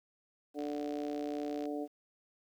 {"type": "harmonic tone", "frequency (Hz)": 146.8, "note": "D3", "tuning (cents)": 0, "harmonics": [2, 3, 4, 5], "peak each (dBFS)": [-37, -41, -43, -45], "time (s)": [0.54, 1.88], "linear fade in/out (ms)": 50}
{"type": "click train", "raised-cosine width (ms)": 0.2, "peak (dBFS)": -34, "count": 68, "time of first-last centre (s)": [0.59, 1.655], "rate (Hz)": 62.9}
{"effects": ["11-bit"]}